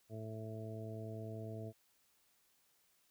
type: harmonic tone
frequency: 110 Hz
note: A2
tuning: in tune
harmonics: 1 / 2 / 3 / 4 / 5 / 6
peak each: -45 / -51 / -53 / -51 / -59 / -51 dBFS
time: 0.09-1.73 s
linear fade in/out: 50 ms
effects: white hiss -74 dBFS RMS until 3.1 s